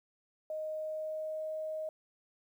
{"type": "tone with pitch glide", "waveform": "sine", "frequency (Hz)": [622.3, 625.9], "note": ["D#5", "D#5"], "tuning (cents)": [0, 10], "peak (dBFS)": -35, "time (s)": [0.5, 1.89], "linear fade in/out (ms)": 2, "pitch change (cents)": 10, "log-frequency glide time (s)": [0.75, 1.5], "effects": ["11-bit"]}